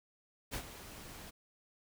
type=noise with ADSR envelope; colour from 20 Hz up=pink; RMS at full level=-38 dBFS; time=0.51-1.31 s; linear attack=33 ms; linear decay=80 ms; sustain=-12 dB; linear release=18 ms; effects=none